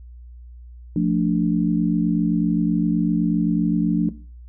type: chord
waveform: sine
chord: D minor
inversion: first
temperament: equal with one note detuned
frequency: 174.61 / 222.4 / 293.7 Hz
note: F3 / A3 / D4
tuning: 0 / +19 / 0 cents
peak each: -20 / -23 / -21 dBFS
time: 0.96-4.09 s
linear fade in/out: 2 ms
effects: noise-tail reverb RT60 0.4 s tail -17 dB re dry + added 60 Hz sine -38 dBFS peak until 4.48 s